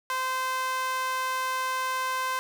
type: tone with high-pass filter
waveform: sawtooth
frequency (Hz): 517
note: C5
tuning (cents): -21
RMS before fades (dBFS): -29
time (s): 0.1-2.39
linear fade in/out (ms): 0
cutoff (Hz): 1100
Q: 2.6
effects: 8-bit